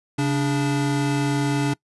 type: tone pair together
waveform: square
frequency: 137.26 / 290 Hz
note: C#3 / D4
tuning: -17 / -22 cents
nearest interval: octave + minor second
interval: 1295 cents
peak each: -23 dBFS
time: 0.18-1.74 s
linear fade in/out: 10 ms
effects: noise-tail reverb RT60 0.1 s tail -23 dB re dry + resampled to 24000 Hz